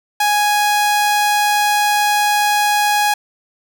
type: tone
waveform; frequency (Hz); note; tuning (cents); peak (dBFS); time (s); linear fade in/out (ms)
sawtooth; 830.6; G#5; 0; -9; 0.2-3.14; 5
effects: none